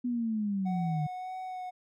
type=linear sweep; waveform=sine; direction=down; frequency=248.9 to 146.6 Hz; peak=-28 dBFS; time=0.04-1.07 s; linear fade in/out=10 ms
type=tone with vibrato; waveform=triangle; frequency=740 Hz; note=F#5; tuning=in tune; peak=-34 dBFS; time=0.65-1.71 s; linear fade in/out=20 ms; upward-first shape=sine; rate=1.7 Hz; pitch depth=17 cents each way
effects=none